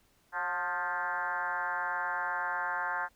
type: tone with frequency modulation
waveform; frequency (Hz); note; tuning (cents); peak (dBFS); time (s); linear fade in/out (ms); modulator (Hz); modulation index
sine; 1231; D#6; -19; -30; 0.32-3.09; 50; 171; 2.9
effects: pink hiss -68 dBFS RMS until 3.15 s